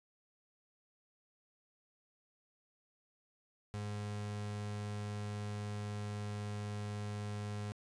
35% pulse tone, 103.83 Hz, G#2, in tune, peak -37 dBFS, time 3.74-7.72 s, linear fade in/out 0 ms, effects resampled to 22050 Hz + 13-bit

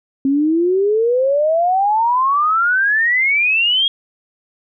sine exponential sweep, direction up, 266.5 to 3300 Hz, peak -12 dBFS, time 0.25-3.88 s, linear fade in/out 2 ms, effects none

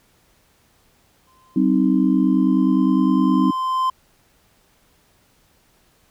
triangle tone with exponential growth, 1037 Hz, C6, 16 cents flat, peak -14 dBFS, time 1.27-3.9 s, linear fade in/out 5 ms, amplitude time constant 570 ms
sine chord, C minor, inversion second, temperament equal with one note detuned, 191.41 / 261.6 / 311.1 Hz, G3 / C4 / Eb4, -41 / 0 / 0 cents, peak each -19 / -17 / -19 dBFS, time 1.56-3.51 s, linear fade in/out 5 ms
effects pink hiss -59 dBFS RMS until 6.1 s

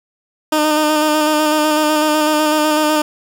15% pulse tone with vibrato, 305.3 Hz, D#4, 33 cents flat, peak -6 dBFS, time 0.52-3.02 s, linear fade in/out 5 ms, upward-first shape square, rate 8 Hz, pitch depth 20 cents each way, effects none

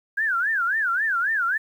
sine tone with vibrato, 1568 Hz, G6, in tune, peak -20 dBFS, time 0.17-1.58 s, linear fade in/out 10 ms, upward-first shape sine, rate 3.7 Hz, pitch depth 250 cents each way, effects 9-bit

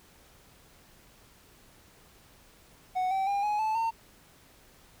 triangle tone with pitch steps, 740 / 771 / 803.3 / 836.9 / 871.9 / 908.4 Hz, F#5 / G5 / G5 / G#5 / A5 / A#5, 0 / -29 / +42 / +13 / -16 / -45 cents, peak -24 dBFS, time 2.95-3.91 s, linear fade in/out 20 ms, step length 160 ms, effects pink hiss -58 dBFS RMS until 5 s

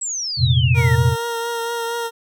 sine exponential sweep, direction down, 7902 to 1761 Hz, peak -22 dBFS, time 0.01-0.96 s, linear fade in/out 10 ms
sine chord, F suspended fourth, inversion none, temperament equal, 87.31 / 116.54 / 130.81 Hz, F2 / Bb2 / C3, 0 / 0 / 0 cents, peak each -19 / -17 / -16 dBFS, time 0.37-1.16 s, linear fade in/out 50 ms
20% pulse tone with vibrato, 466.2 Hz, A#4, in tune, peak -17 dBFS, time 0.74-2.11 s, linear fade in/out 50 ms, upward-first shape triangle, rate 4.3 Hz, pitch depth 23 cents each way
effects none

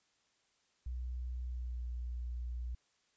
sine tone with pitch glide, 61.74 to 60.33 Hz, B1 to B1, 0 to -40 cents, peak -37 dBFS, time 0.86-2.75 s, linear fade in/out 5 ms, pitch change -40 cents, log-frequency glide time 1.48-1.82 s, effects white hiss -75 dBFS RMS until 3.16 s + resampled to 16000 Hz

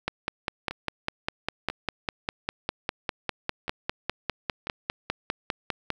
two click trains, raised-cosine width 0.3 ms, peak -18 / -10 dBFS, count 5 / 30, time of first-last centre 0.71-4.67 / 0.08-5.903 s, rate 1.01 / 4.98 Hz, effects 8-bit

